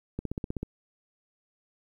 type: click train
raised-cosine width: 3 ms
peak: -19 dBFS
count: 8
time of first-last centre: 0.19-0.63 s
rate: 15.9 Hz
effects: 10-bit